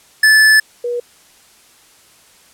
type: tone pair in turn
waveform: square / sine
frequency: 1741 / 482.4 Hz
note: A6 / B4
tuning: -19 / -41 cents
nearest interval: octave + minor seventh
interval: 2222 cents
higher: first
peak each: -7 / -17 dBFS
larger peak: first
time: 0.23-0.6 / 0.84-1 s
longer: first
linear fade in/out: 5 ms
effects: white hiss -48 dBFS RMS until 2.53 s + low-pass 11000 Hz 12 dB/octave